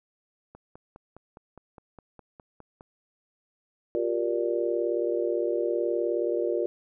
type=click train; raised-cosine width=1 ms; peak=-32 dBFS; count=12; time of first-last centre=0.55-2.809 s; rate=4.87 Hz
type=chord; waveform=sine; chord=G minor seventh; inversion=third; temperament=just; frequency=352.8 / 392 / 470.4 / 588 Hz; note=F4 / G4 / Bb4 / D5; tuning=+18 / 0 / +16 / +2 cents; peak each=-28 / -33 / -29 / -31 dBFS; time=3.95-6.66 s; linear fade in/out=0 ms
effects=none